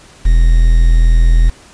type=tone with quantisation; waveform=triangle; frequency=41.2 Hz; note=E1; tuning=in tune; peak=-3 dBFS; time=0.25-1.5 s; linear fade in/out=10 ms; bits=5; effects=pink hiss -41 dBFS RMS until 1.73 s + resampled to 22050 Hz